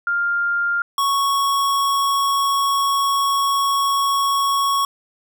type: tone pair in turn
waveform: sine / square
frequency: 1400 / 1108.6 Hz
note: F6 / C#6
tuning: +4 / 0 cents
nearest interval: major third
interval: 404 cents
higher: first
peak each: -17 dBFS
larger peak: neither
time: 0.07-0.82 / 0.98-4.85 s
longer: second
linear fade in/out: 2 ms
effects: none